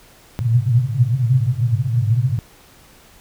pink band-pass noise, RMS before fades -17 dBFS, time 0.39-2.39 s, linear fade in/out 0 ms, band 110 to 130 Hz, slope 96 dB/octave, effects pink hiss -48 dBFS RMS until 3.2 s

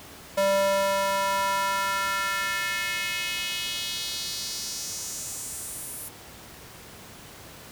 square tone with high-pass filter sweep, 196 Hz, G3, in tune, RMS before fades -28 dBFS, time 0.37-6.09 s, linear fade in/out 10 ms, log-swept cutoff 530 to 11000 Hz, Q 2.3, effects pink hiss -45 dBFS RMS until 7.71 s + high-pass 60 Hz 12 dB/octave

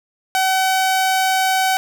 sawtooth tone, 758 Hz, F#5, 42 cents sharp, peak -11 dBFS, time 0.35-1.77 s, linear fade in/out 0 ms, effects none

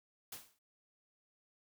white noise with exponential decay, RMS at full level -43 dBFS, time 0.32-0.59 s, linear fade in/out 5 ms, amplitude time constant 57 ms, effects none

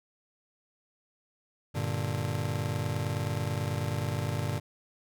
40% pulse chord, G minor, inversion none, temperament just, 98 / 117.6 / 147 Hz, G2 / Bb2 / D3, 0 / +16 / +2 cents, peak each -33 dBFS, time 1.74-4.6 s, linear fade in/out 20 ms, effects none

